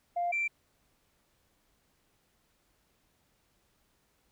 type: tone pair in turn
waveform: sine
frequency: 698.5 / 2349 Hz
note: F5 / D7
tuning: 0 / 0 cents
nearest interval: octave + major sixth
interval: 2100 cents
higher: second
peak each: -27 dBFS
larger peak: neither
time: 0.16-0.32 / 0.32-0.48 s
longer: neither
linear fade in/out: 10 ms
effects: tanh soft clip ceiling -24 dBFS + pink hiss -72 dBFS RMS until 4.31 s